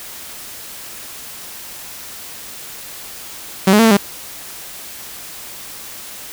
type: tone with pitch steps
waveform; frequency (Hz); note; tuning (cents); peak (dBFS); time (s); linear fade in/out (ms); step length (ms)
sawtooth; 190.6 / 210 / 227.2 / 223.6 / 200.8; G3 / G#3 / A#3 / A3 / G3; -48 / +19 / -44 / +28 / +42; -4; 3.67-3.97; 5; 60
effects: white hiss -33 dBFS RMS until 6.32 s